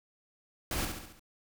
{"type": "noise with echo", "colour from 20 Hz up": "pink", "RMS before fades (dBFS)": -33, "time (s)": [0.71, 0.85], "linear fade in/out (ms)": 2, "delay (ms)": 69, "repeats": 5, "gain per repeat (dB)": -5, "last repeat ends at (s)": 1.195, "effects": []}